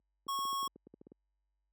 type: clicks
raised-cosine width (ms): 3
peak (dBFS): -34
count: 12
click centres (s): 0.267 / 0.389 / 0.453 / 0.529 / 0.629 / 0.675 / 0.76 / 0.87 / 0.94 / 1.014 / 1.069 / 1.119
type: tone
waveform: square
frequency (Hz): 1100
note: C#6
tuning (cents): -14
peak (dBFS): -34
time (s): 0.28-0.68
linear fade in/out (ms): 10
effects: added 50 Hz sine -49 dBFS peak until 1.72 s + high-pass 300 Hz 12 dB/octave